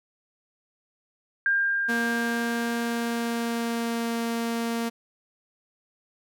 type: tone with exponential decay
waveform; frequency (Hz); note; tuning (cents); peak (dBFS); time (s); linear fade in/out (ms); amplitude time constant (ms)
sine; 1601; G6; +36; -19; 1.46-4.82; 1; 730
type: tone with pitch glide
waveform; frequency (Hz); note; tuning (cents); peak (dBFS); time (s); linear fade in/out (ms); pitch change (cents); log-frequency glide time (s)
sawtooth; 234.7 to 231.7; A#3 to A#3; +12 to -10; -22; 1.88-4.9; 20; -22; 2.81-4.2
effects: none